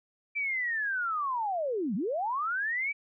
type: linear two-way sweep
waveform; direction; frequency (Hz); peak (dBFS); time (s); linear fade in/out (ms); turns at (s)
sine; down then up; 2348 to 171.2 to 2333; -28; 0.35-2.93; 20; 1.95
effects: none